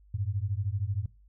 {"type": "beating tone pair", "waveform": "sine", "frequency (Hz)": [93.9, 106.9], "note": ["F#2", "A2"], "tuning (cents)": [26, -49], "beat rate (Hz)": 13, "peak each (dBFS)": -31, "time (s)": [0.14, 1.06], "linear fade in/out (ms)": 5, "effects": ["noise-tail reverb RT60 0.3 s tail -20 dB re dry", "added 50 Hz sine -55 dBFS peak until 1.28 s"]}